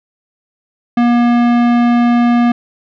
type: tone with tanh clipping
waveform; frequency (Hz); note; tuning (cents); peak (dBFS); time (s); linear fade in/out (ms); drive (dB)
sine; 239.1; A#3; +44; -10; 0.97-2.52; 5; 18
effects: none